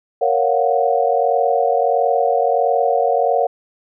sine chord, Gb major seventh, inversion first, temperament equal, 466.2 / 554.4 / 698.5 / 740 Hz, Bb4 / Db5 / F5 / Gb5, 0 / 0 / 0 / 0 cents, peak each -19 dBFS, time 0.21-3.47 s, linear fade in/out 10 ms, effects none

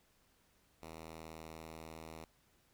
5% pulse tone with pitch glide, 80.7 to 80.24 Hz, E2 to E2, -36 to -46 cents, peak -37 dBFS, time 0.82-2.25 s, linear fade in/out 5 ms, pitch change -10 cents, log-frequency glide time 1.02-1.57 s, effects pink hiss -72 dBFS RMS until 2.73 s

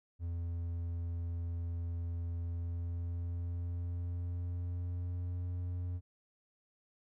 triangle tone with pitch glide, 85.2 to 88.77 Hz, F2 to F2, -42 to +29 cents, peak -33 dBFS, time 0.19-6.01 s, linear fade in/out 50 ms, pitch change +71 cents, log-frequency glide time 2.39-5.46 s, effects none

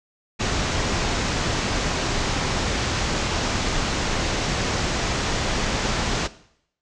pink low-pass noise, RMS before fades -24 dBFS, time 0.39-6.28 s, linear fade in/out 20 ms, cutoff 7200 Hz, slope 48 dB/octave, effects noise-tail reverb RT60 0.7 s tail -17 dB re dry

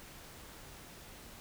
silence, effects pink hiss -52 dBFS RMS until 1.4 s

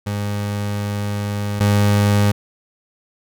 30% pulse tone pair in turn, 102.6 / 102.6 Hz, G#2 / G#2, -21 / -21 cents, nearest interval unison, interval 0 cents, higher neither, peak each -18 / -10 dBFS, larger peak second, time 0.06-1.6 / 1.6-2.32 s, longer first, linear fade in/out 10 ms, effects none

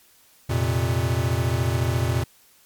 square chord, F suspended fourth, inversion none, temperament equal, 87.31 / 116.54 / 130.81 Hz, F2 / Bb2 / C3, 0 / 0 / 0 cents, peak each -26 / -24 / -27 dBFS, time 0.49-2.24 s, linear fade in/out 10 ms, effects white hiss -56 dBFS RMS until 2.65 s + MP3 96 kbps

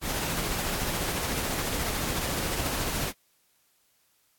pink noise with tremolo, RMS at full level -29 dBFS, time 0.01-3.13 s, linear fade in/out 50 ms, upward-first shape sine, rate 14 Hz, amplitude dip 25%, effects white hiss -68 dBFS RMS until 4.38 s + AAC 64 kbps

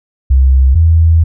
sine tone pair in turn, 66 / 81.89 Hz, C2 / E2, +16 / -11 cents, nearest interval major third, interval 373 cents, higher second, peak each -4 dBFS, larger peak neither, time 0.3-0.75 / 0.75-1.24 s, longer second, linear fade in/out 10 ms, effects none

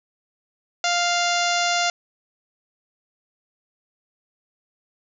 harmonic tone, 698.5 Hz, F5, in tune, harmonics 1 / 2 / 3 / 4 / 5 / 6 / 7 / 8 / 9 / 10, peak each -23 / -26 / -28 / -29 / -30 / -31 / -31 / -32 / -33 / -33 dBFS, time 0.84-1.9 s, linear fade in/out 2 ms, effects none

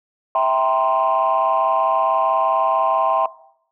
sine chord, C dominant seventh, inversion first, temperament just, 654.1 / 784.9 / 941.9 / 1046.5 Hz, E5 / G5 / Bb5 / C6, -14 / +2 / +18 / 0 cents, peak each -19 / -20 / -22 / -18 dBFS, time 0.35-3.26 s, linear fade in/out 2 ms, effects noise-tail reverb RT60 0.7 s tail -18 dB re dry + tanh soft clip ceiling -8 dBFS

